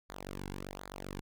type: tone with flanger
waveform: sawtooth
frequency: 47.66 Hz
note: G1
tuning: 48 cents flat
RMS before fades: -44 dBFS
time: 0.09-1.21 s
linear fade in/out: 10 ms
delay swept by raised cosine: 0.35 to 1.65 ms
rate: 1.3 Hz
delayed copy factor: -0.9
effects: none